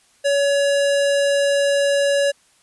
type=tone; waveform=square; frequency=564 Hz; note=C#5; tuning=30 cents sharp; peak=-16 dBFS; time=0.24-2.32 s; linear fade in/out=20 ms; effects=white hiss -57 dBFS RMS until 2.62 s + resampled to 24000 Hz